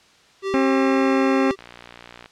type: tone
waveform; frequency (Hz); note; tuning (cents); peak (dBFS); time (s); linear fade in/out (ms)
square; 389; G4; -13; -23; 0.42-1.56; 50
type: harmonic tone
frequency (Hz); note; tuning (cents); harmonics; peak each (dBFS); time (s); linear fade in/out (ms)
268; C4; +42; 1 / 2 / 3 / 4 / 5 / 6 / 7 / 8 / 9 / 10; -18 / -24 / -28 / -30 / -32 / -34 / -35 / -36 / -37 / -38; 0.54-1.51; 0
type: click train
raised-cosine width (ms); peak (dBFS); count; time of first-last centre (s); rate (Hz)
0.3; -23; 41; 1.59-2.259; 59.8
effects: white hiss -53 dBFS RMS until 2.31 s + low-pass 5000 Hz 12 dB/octave